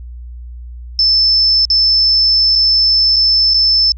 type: tone with dropouts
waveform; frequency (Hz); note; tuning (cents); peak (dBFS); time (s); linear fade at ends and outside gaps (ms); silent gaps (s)
sine; 5274; E8; 0; -8; 0.99-3.92; 1; 1.652-1.701 / 2.554-2.558 / 3.161-3.165 / 3.537-3.543
effects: added 60 Hz sine -27 dBFS peak until 3.97 s

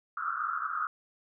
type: band-pass noise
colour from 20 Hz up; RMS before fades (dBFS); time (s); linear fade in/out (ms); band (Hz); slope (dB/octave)
white; -33; 0.17-0.87; 2; 1200 to 1400; 96
effects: none

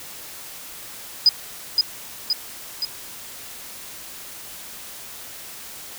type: tone with echo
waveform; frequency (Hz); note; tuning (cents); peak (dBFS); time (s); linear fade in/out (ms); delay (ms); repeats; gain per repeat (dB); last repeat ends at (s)
sine; 4978; D#8; 0; -9; 1.26-1.29; 2; 520; 3; -4; 2.85
effects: white hiss -38 dBFS RMS until 5.98 s

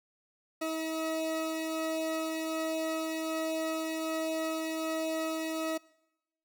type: tone pair together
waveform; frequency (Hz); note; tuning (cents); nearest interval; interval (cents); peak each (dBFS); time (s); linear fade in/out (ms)
40% pulse; 319.7 / 640.7; D#4 / E5; +47 / -49; octave; 1204; -33 / -34; 0.61-5.78; 10
effects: noise-tail reverb RT60 0.9 s tail -23 dB re dry

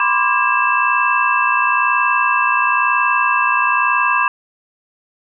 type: tone cluster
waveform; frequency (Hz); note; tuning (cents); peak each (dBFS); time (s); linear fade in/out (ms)
sine; 994 / 1055 / 1174 / 1626 / 2649; B5 / C6 / D6 / G#6 / E7; +11 / +14 / -1 / -37 / +8; -19; 0-4.28; 2
effects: none

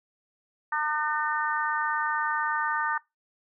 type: harmonic tone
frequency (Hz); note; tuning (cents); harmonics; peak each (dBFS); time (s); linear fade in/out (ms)
302.7; D#4; -48; 3 / 4 / 5 / 6; -29 / -30 / -31 / -32; 0.72-2.98; 5
effects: noise-tail reverb RT60 0.2 s tail -22 dB re dry

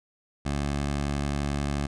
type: tone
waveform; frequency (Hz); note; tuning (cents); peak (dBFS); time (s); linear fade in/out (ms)
15% pulse; 71.3; C#2; +49; -20; 0.45-1.87; 10
effects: resampled to 22050 Hz

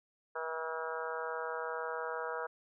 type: harmonic tone with a mistuned harmonic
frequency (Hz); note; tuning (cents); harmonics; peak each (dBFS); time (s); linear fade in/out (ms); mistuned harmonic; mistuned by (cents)
161.3; E3; -37; 3 / 4 / 5 / 6 / 7 / 8 / 9 / 10; -40 / -44 / -47 / -43 / -48 / -44 / -44 / -47; 0.35-2.47; 10; 9; -26
effects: none

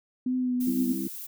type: tone with vibrato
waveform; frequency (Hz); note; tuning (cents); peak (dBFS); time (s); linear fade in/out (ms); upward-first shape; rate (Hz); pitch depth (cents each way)
sine; 251.4; B3; +31; -24; 0.26-0.93; 5; triangle; 2.5; 28
type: noise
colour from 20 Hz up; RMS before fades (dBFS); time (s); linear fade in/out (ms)
violet; -39; 0.6-1.27; 10
type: chord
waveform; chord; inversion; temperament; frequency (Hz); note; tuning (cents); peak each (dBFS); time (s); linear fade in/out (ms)
sine; C major; second; equal; 196 / 261.6 / 329.6; G3 / C4 / E4; 0 / 0 / 0; -33; 0.67-1.08; 5
effects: none

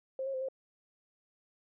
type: tone with pitch steps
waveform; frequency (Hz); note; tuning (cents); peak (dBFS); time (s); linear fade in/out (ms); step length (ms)
sine; 529 / 542 / 520 / 531; C5 / C#5 / C5 / C5; +19 / -39 / -11 / +25; -33; 0.19-0.486; 2; 74
effects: none

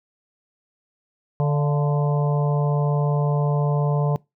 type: harmonic tone with a mistuned harmonic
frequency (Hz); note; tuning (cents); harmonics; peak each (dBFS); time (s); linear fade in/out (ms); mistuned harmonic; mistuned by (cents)
146.83; D3; 0; 1 / 3 / 4 / 5 / 6 / 7; -18 / -28 / -30 / -32 / -34 / -35; 1.4-4.16; 0; 5; -78
effects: noise-tail reverb RT60 0.2 s tail -23 dB re dry

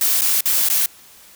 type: noise with dropouts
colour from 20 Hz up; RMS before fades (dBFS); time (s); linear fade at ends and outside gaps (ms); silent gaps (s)
blue; -17; 0.01-0.86; 2; 0.211-0.217 / 0.408-0.456 / 0.687-0.699
effects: white hiss -46 dBFS RMS until 1.35 s

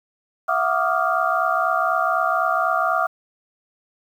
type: tone cluster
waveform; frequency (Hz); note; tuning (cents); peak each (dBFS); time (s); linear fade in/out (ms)
sine; 664 / 732 / 1164 / 1228 / 1397; E5 / F#5 / D6 / D#6 / F6; +12 / -19 / -16 / -23 / 0; -24; 0.48-3.07; 10
effects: 8-bit

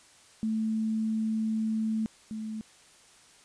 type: tone pair in turn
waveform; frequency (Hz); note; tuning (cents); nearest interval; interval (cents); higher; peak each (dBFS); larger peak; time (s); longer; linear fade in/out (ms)
sine; 220 / 218.1; A3 / A3; 0 / -15; unison; 15; first; -26 / -33; first; 0.43-2.06 / 2.31-2.61; first; 0
effects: white hiss -57 dBFS RMS until 3.44 s + resampled to 22050 Hz

